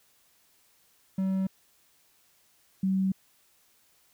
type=tone pair in turn; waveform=triangle / sine; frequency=190.7 / 190.7 Hz; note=G3 / G3; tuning=-47 / -47 cents; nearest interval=unison; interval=0 cents; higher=neither; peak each=-23 dBFS; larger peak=neither; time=1.18-1.47 / 2.83-3.12 s; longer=neither; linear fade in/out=5 ms; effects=white hiss -65 dBFS RMS until 4.13 s